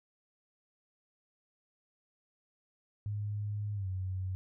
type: tone with pitch glide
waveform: sine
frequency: 103.83 to 93.58 Hz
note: G#2 to F#2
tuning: 0 to +20 cents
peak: -33 dBFS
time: 3.06-4.35 s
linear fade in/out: 0 ms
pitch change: -180 cents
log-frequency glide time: 3.74-3.88 s
effects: none